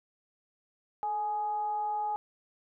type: tone with frequency modulation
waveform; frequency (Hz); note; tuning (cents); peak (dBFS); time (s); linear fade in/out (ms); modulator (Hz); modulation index
sine; 838; G#5; +15; -29; 1.03-2.16; 0; 402; 0.25
effects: none